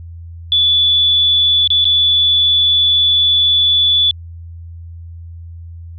sine tone with dropouts, 3454 Hz, A7, 33 cents flat, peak -9 dBFS, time 0.52-4.11 s, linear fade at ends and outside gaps 1 ms, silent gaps 1.675-1.703 / 1.844-1.853 s, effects added 84 Hz sine -29 dBFS peak until 5.98 s

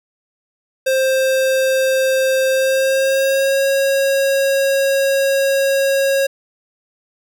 square tone with pitch glide, 527 to 546.8 Hz, C5 to C#5, +12 to -24 cents, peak -14 dBFS, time 0.86-6.27 s, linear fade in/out 10 ms, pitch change +64 cents, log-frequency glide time 2.51-3.65 s, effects none

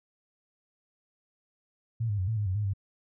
sine tone with pitch steps, 114.3 / 102.9 / 92.3 / 111.9 / 104.1 / 93 / 104.9 / 98.1 Hz, A#2 / G#2 / F#2 / A2 / G#2 / F#2 / G#2 / G2, -34 / -16 / -4 / +30 / +5 / +9 / +18 / +2 cents, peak -26 dBFS, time 2-2.736 s, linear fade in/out 10 ms, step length 92 ms, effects none

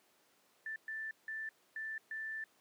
sine tone bursts at uneven times, 1767 Hz, A6, 7 cents sharp, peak -39 dBFS, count 5, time 0.66-0.76 / 0.88-1.11 / 1.28-1.49 / 1.76-1.98 / 2.11-2.44 s, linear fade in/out 2 ms, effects pink hiss -70 dBFS RMS until 2.6 s + high-pass 300 Hz 12 dB/octave

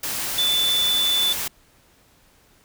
sine tone in noise, 3501 Hz, A7, 9 cents flat, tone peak -18 dBFS, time 0.38-1.33 s, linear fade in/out 5 ms, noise white, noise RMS -27 dBFS, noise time 0.03-1.48 s, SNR +6 dB, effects pink hiss -57 dBFS RMS until 2.64 s

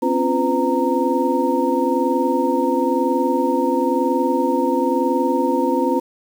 sine tone cluster, 256.1 / 277.1 / 346.9 / 506 / 925 Hz, C4 / C#4 / F4 / B4 / A#5, -37 / -1 / -12 / +42 / -14 cents, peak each -22 dBFS, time 0.02-6 s, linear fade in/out 10 ms, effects 7-bit

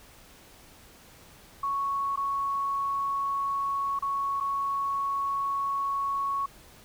sine tone with dropouts, 1108.7 Hz, C#6, in tune, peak -26 dBFS, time 1.63-6.46 s, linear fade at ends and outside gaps 5 ms, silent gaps 2.16-2.173 / 3.991-4.023 / 4.402-4.407 s, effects pink hiss -53 dBFS RMS until 6.84 s

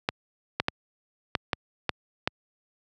clicks, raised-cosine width 0.3 ms, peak -7 dBFS, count 7, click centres 0.089 / 0.6 / 0.684 / 1.352 / 1.532 / 1.893 / 2.275 s, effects high-pass 80 Hz 12 dB/octave

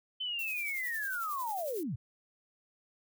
sine linear sweep, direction down, 3076 to 92.5 Hz, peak -33 dBFS, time 0.2-1.96 s, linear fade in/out 10 ms
violet noise with tremolo, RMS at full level -42 dBFS, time 0.39-1.83 s, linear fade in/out 0 ms, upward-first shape triangle, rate 11 Hz, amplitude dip 65%
effects none

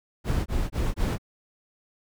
brown noise bursts, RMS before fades -25 dBFS, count 4, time 0.24-1.183 s, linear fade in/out 50 ms, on 220 ms, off 21 ms, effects none

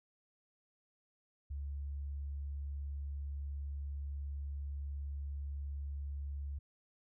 sine tone, 70.7 Hz, C#2, 35 cents sharp, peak -38 dBFS, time 1.5-6.59 s, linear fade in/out 10 ms, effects none

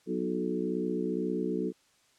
harmonic tone with a mistuned harmonic, 62.1 Hz, B1, 10 cents sharp, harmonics 3 / 4 / 5 / 6 / 7, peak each -35 / -35 / -35 / -35 / -35 dBFS, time 0.06-1.73 s, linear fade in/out 50 ms, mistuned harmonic 6, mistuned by -34 cents, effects white hiss -66 dBFS RMS until 2.18 s + low-pass 8000 Hz 12 dB/octave

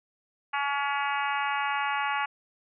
harmonic tone, 282.6 Hz, C#4, 34 cents sharp, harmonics 3 / 4 / 5 / 6 / 7 / 8 / 9 / 10, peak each -30 / -32 / -34 / -36 / -37 / -38 / -39 / -40 dBFS, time 0.53-2.26 s, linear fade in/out 10 ms, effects none

